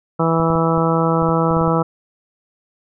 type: harmonic tone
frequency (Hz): 164.2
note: E3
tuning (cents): -6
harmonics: 1 / 2 / 3 / 4 / 5 / 6 / 7 / 8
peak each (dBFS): -18 / -22 / -20 / -25 / -25 / -25 / -26 / -23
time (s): 0.19-1.83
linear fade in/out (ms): 10
type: clicks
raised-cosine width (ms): 5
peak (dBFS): -18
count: 10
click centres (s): 0.4 / 0.503 / 0.555 / 0.778 / 1.224 / 1.29 / 1.509 / 1.568 / 1.612 / 1.678
effects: none